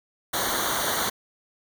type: noise with comb filter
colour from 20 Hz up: pink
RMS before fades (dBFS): -26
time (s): 0.33-1.1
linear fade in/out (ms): 10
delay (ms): 0.39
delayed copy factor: -0.9
effects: none